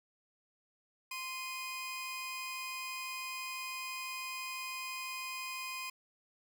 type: tone pair together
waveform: sawtooth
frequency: 1042 / 2478 Hz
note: C6 / D#7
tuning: -7 / -8 cents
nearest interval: octave + minor third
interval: 1499 cents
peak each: -39 / -38 dBFS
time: 1.11-5.9 s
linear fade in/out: 5 ms
effects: none